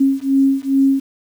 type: beating tone pair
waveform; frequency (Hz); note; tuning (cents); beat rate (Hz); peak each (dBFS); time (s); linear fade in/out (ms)
sine; 270.4 / 272.8; C#4 / C#4; -43 / -28; 2.4; -15; 0-1; 10
effects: 7-bit